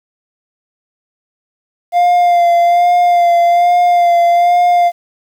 triangle tone with vibrato, 698.5 Hz, F5, in tune, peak -5 dBFS, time 1.92-4.92 s, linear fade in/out 50 ms, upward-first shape sine, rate 1.2 Hz, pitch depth 24 cents each way, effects 7-bit

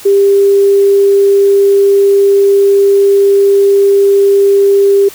sine tone, 397.8 Hz, G4, 25 cents sharp, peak -4 dBFS, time 0.05-5.09 s, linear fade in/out 10 ms, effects white hiss -32 dBFS RMS until 5.14 s

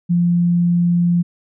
sine tone, 173.6 Hz, F3, 10 cents flat, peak -12 dBFS, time 0.09-1.23 s, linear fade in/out 20 ms, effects none

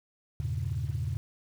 sine chord, E diminished seventh, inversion none, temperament equal with one note detuned, 82.41 / 100.52 / 116.54 / 138.59 Hz, E2 / G2 / Bb2 / Db3, 0 / +44 / 0 / 0 cents, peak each -34 dBFS, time 0.4-1.17 s, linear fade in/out 0 ms, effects tanh soft clip ceiling -22 dBFS + 9-bit

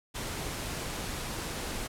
pink noise, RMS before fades -36 dBFS, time 0.14-1.88 s, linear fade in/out 20 ms, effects low-pass 12000 Hz 12 dB/octave

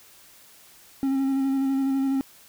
triangle tone with vibrato, 270 Hz, C#4, 45 cents flat, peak -19 dBFS, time 1.03-2.21 s, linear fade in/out 0 ms, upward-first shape square, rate 12 Hz, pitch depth 17 cents each way, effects white hiss -52 dBFS RMS until 2.48 s

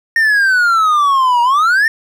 triangle exponential two-way sweep, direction down then up, 1845 to 940 to 1845 Hz, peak -7 dBFS, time 0.16-1.88 s, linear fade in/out 2 ms, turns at 1.42 s, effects none

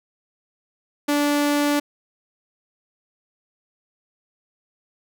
sawtooth tone, 290.8 Hz, D4, 17 cents flat, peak -14 dBFS, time 1.08-1.8 s, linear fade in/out 10 ms, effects none

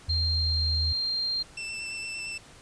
sine tone with pitch glide, 82.41 to 80.25 Hz, E2 to E2, 0 to -46 cents, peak -26 dBFS, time 0.08-0.93 s, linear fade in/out 10 ms, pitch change -46 cents, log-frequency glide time 0.23-0.6 s
sine tone, 4186 Hz, C8, in tune, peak -26 dBFS, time 0.09-1.43 s, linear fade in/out 10 ms
sawtooth tone with vibrato, 2667 Hz, E7, 20 cents sharp, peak -30 dBFS, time 1.57-2.38 s, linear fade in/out 5 ms, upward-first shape square, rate 8.7 Hz, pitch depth 11 cents each way
effects pink hiss -51 dBFS RMS until 2.61 s + resampled to 22050 Hz

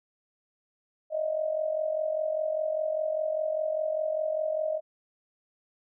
sine tone with amplitude modulation, 625 Hz, D#5, 8 cents sharp, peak -23 dBFS, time 1.1-4.81 s, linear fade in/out 50 ms, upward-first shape sine, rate 45 Hz, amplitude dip 70%, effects none

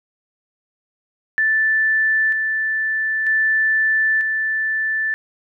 sine tone with tremolo, 1760 Hz, A6, in tune, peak -14 dBFS, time 1.38-5.14 s, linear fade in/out 0 ms, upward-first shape square, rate 0.53 Hz, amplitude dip 35%, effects none

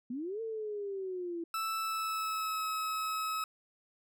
sine linear two-way sweep, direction up then down, 230 to 455.5 to 331.9 Hz, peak -35 dBFS, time 0.1-1.44 s, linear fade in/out 5 ms, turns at 0.41 s
40% pulse tone with pitch glide, 1318.5 to 1285.4 Hz, E6 to E6, 0 to -44 cents, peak -32 dBFS, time 1.54-3.44 s, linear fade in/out 2 ms, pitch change -44 cents, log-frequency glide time 1.8-2.66 s
effects none

